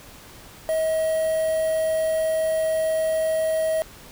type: tone with quantisation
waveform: triangle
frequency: 637 Hz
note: D#5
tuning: 41 cents sharp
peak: -18 dBFS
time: 0.69-3.82 s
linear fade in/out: 0 ms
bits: 6
effects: pink hiss -45 dBFS RMS until 4.11 s